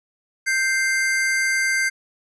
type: tone pair together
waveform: square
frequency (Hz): 1568 / 2093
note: G6 / C7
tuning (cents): 0 / 0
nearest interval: perfect fourth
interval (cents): 500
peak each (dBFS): -22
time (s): 0.46-1.9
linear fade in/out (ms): 20
effects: resampled to 24000 Hz